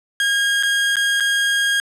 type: tone with dropouts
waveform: 30% pulse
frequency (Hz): 1627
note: G#6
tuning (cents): -36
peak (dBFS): -13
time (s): 0.2-1.8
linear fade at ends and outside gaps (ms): 1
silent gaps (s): 0.627-0.633 / 0.957-0.967 / 1.2-1.205
effects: low-pass 10000 Hz 12 dB/octave